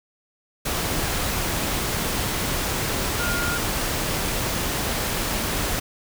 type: tone in noise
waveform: sine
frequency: 1415 Hz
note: F6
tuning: 22 cents sharp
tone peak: -26 dBFS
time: 3.19-3.58 s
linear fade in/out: 10 ms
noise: pink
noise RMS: -25 dBFS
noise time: 0.65-5.8 s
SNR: -4 dB
effects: none